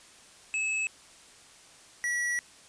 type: tone pair in turn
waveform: square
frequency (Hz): 2594 / 1935.5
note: E7 / B6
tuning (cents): -28 / -35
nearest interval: perfect fourth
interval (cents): 507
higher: first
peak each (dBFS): -28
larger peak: neither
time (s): 0.54-0.87 / 2.04-2.39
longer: second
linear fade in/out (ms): 0
effects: white hiss -54 dBFS RMS until 2.68 s + resampled to 22050 Hz